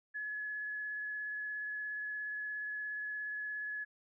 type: tone with vibrato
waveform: sine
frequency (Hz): 1700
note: G#6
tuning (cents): +40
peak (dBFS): -37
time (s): 0.14-3.85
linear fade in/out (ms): 20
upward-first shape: triangle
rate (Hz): 17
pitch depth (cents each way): 11
effects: none